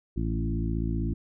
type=harmonic tone with a mistuned harmonic; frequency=55.9 Hz; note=A1; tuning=28 cents sharp; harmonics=1 / 2 / 3 / 4 / 5 / 6; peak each=-29 / -32 / -34 / -35 / -36 / -37 dBFS; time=0.16-1.14 s; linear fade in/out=10 ms; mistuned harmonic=3; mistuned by=-16 cents; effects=none